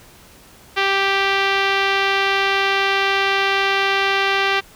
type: tone with low-pass filter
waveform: 5% pulse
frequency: 392 Hz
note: G4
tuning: in tune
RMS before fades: -18 dBFS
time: 0.76-4.61 s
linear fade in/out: 20 ms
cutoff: 2900 Hz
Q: 0.9
effects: pink hiss -46 dBFS RMS until 4.75 s